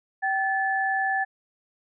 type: tone pair together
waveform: sine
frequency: 772.9 / 1735 Hz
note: G5 / A6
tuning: -25 / -25 cents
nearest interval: octave + major second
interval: 1400 cents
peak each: -25 dBFS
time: 0.22-1.25 s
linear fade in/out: 20 ms
effects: none